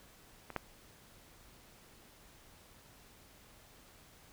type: clicks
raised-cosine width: 0.5 ms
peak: -29 / -19 dBFS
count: 2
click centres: 0.503 / 0.563 s
effects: pink hiss -60 dBFS RMS until 4.32 s